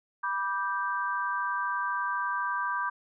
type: chord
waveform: sine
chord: G major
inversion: first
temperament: just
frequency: 980 / 1176 / 1568 Hz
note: B5 / D6 / G6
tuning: -14 / +2 / 0 cents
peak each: -32 dBFS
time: 0.23-2.9 s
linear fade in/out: 10 ms
effects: none